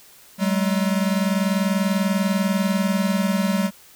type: tone pair together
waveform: square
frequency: 190.51 / 210.7 Hz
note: G3 / G#3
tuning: -49 / +25 cents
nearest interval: major second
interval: 174 cents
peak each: -21 / -24 dBFS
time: 0.38-3.71 s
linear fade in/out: 50 ms
effects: white hiss -49 dBFS RMS until 3.95 s